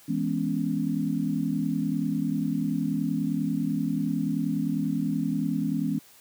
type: chord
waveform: sine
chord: C# minor seventh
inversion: first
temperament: equal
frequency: 164.81 / 207.7 / 246.9 / 277.2 Hz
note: E3 / G#3 / B3 / C#4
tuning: 0 / 0 / 0 / 0 cents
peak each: -30 / -30 / -30 / -29 dBFS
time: 0.08-5.99 s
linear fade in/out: 10 ms
effects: white hiss -54 dBFS RMS until 6.2 s + high-pass 80 Hz 12 dB/octave